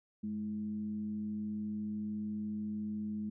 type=tone with frequency modulation; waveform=sine; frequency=210.7 Hz; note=G#3; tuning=25 cents sharp; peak=-35 dBFS; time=0.23-3.3 s; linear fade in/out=10 ms; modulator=114 Hz; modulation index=0.31; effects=none